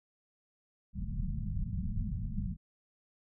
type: low-pass noise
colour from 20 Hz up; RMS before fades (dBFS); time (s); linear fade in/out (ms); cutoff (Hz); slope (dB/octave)
pink; -35; 0.93-2.57; 50; 220; 96
effects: none